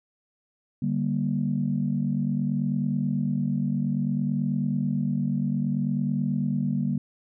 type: tone cluster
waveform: sine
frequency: 146.9 / 195.8 / 236.4 Hz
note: D3 / G3 / A#3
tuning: +1 / -2 / +24 cents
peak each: -27 dBFS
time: 0.82-6.98 s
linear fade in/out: 5 ms
effects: tanh soft clip ceiling -13 dBFS

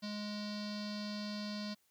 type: tone with low-pass filter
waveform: square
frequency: 208.5 Hz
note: G#3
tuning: 7 cents sharp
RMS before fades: -41 dBFS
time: 0.02-1.75 s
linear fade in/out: 20 ms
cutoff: 4600 Hz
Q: 7.7
effects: white hiss -74 dBFS RMS until 1.9 s

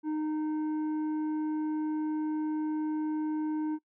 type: tone with tanh clipping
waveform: sine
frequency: 308.1 Hz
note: D#4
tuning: 17 cents flat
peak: -30 dBFS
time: 0.03-3.79 s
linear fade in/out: 50 ms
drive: 7 dB
effects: noise-tail reverb RT60 0.1 s tail -25 dB re dry

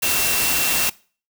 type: tone in noise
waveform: sine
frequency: 2713 Hz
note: E7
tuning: 49 cents sharp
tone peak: -26 dBFS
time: 0.02-0.9 s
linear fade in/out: 10 ms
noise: white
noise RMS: -20 dBFS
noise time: 0.02-0.9 s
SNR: -9 dB
effects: noise-tail reverb RT60 0.4 s tail -22 dB re dry

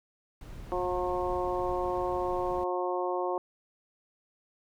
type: noise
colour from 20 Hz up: brown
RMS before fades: -42 dBFS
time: 0.41-2.64 s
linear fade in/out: 2 ms
type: harmonic tone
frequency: 180 Hz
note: F#3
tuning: 47 cents flat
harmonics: 2 / 3 / 4 / 5 / 6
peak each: -32 / -34 / -35 / -36 / -37 dBFS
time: 0.72-3.38 s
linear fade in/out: 0 ms
effects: none

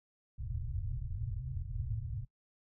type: low-pass noise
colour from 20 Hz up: white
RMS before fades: -38 dBFS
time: 0.38-2.25 s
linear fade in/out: 10 ms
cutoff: 130 Hz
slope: 96 dB/octave
effects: noise-tail reverb RT60 0.1 s tail -21 dB re dry

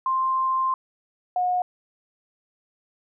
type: tone pair in turn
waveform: sine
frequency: 1049 / 724.2 Hz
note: C6 / F#5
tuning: +4 / -37 cents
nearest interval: tritone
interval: 641 cents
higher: first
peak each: -20 dBFS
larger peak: neither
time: 0.06-0.74 / 1.36-1.62 s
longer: first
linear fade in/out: 2 ms
effects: none

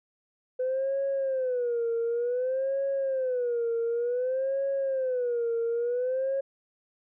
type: tone with vibrato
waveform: sine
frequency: 504 Hz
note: B4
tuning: 35 cents sharp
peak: -24 dBFS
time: 0.59-6.41 s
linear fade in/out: 10 ms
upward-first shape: sine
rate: 0.55 Hz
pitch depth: 150 cents each way
effects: tanh soft clip ceiling -22 dBFS

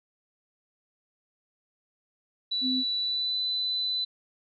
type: tone with pitch glide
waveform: sine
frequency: 3951 to 4002 Hz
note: B7 to B7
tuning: 0 to +22 cents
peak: -26 dBFS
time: 2.51-4.05 s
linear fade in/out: 10 ms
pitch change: +22 cents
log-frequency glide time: 2.99-3.38 s
type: tone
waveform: sine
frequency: 257.4 Hz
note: C4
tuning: 28 cents flat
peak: -27 dBFS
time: 2.61-2.84 s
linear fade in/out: 50 ms
effects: none

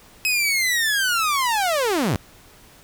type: linear sweep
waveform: sawtooth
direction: down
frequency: 2565 to 79.7 Hz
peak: -15 dBFS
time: 0.25-2.16 s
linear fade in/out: 0 ms
effects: pink hiss -49 dBFS RMS until 2.83 s

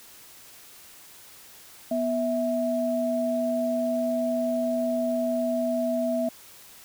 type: tone pair together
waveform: sine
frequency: 245.3 / 655 Hz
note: B3 / E5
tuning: -12 / -11 cents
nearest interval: octave + perfect fourth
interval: 1701 cents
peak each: -27 / -25 dBFS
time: 1.91-6.29 s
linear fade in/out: 5 ms
effects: white hiss -49 dBFS RMS until 6.84 s

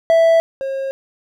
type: tone pair in turn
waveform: triangle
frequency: 659.3 / 539.2 Hz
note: E5 / C#5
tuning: 0 / -48 cents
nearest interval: minor third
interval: 348 cents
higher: first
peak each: -7 / -18 dBFS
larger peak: first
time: 0.1-0.4 / 0.61-0.91 s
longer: neither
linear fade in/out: 0 ms
effects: none

